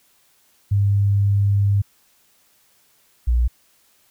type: tone pair in turn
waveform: sine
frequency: 100.5 / 59.76 Hz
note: G2 / A#1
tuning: +44 / +44 cents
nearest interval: major sixth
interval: 900 cents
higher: first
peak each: -14 dBFS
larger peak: neither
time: 0.71-1.82 / 3.27-3.48 s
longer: first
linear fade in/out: 10 ms
effects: white hiss -59 dBFS RMS until 4.1 s